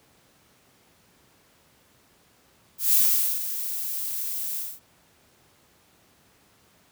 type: noise with ADSR envelope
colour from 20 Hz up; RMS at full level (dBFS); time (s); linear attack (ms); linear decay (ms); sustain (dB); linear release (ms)
violet; -18; 2.78-4.8; 160; 460; -12; 220
effects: pink hiss -60 dBFS RMS until 6.91 s + high-pass 80 Hz 12 dB/octave